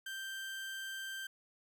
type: tone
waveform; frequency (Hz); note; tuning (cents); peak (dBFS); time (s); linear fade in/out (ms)
30% pulse; 1568; G6; 0; -38; 0.06-1.27; 5
effects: none